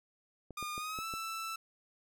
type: clicks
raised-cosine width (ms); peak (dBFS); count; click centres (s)
2; -32; 5; 0.507 / 0.627 / 0.779 / 0.988 / 1.138
type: tone with pitch glide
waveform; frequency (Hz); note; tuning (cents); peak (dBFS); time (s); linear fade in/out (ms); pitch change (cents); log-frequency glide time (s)
sawtooth; 1215 to 1325; D#6 to E6; -42 to +9; -34; 0.57-1.56; 5; +151; 0.77-1.06
effects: none